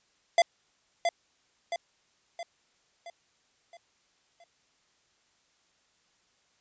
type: tone with echo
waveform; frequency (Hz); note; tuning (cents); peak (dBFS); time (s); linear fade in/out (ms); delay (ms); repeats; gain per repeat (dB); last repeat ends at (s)
square; 684; F5; -36; -18; 0.38-0.42; 2; 670; 6; -6; 4.44
effects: white hiss -69 dBFS RMS until 6.6 s + resampled to 16000 Hz